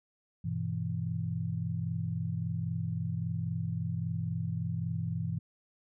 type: chord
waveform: sine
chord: E minor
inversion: first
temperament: equal with one note detuned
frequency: 99.77 / 123.47 / 164.81 Hz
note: G2 / B2 / E3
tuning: +31 / 0 / 0 cents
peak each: -36 / -36 / -34 dBFS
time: 0.44-5.39 s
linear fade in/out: 10 ms
effects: none